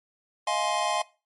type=chord; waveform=square; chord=F minor seventh; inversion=third; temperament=just; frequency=628.6 / 698.5 / 838.1 / 1047.7 Hz; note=Eb5 / F5 / Ab5 / C6; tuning=+18 / 0 / +16 / +2 cents; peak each=-33 / -31 / -30 / -30 dBFS; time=0.47-1.02 s; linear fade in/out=5 ms; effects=noise-tail reverb RT60 0.3 s tail -20 dB re dry + MP3 48 kbps